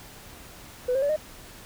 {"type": "tone with pitch steps", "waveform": "sine", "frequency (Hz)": [498.9, 534.7, 573.1, 614.2], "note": ["B4", "C5", "D5", "D#5"], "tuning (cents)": [17, 37, -42, -23], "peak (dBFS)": -20, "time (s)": [0.88, 1.164], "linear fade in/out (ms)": 10, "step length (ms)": 71, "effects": ["tanh soft clip ceiling -18 dBFS", "pink hiss -46 dBFS RMS until 1.65 s"]}